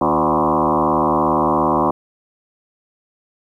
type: tone with frequency modulation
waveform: sine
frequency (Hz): 659.3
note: E5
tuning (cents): 0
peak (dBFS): -13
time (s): 0.01-1.91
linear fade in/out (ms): 5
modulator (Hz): 77.2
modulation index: 6
effects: 9-bit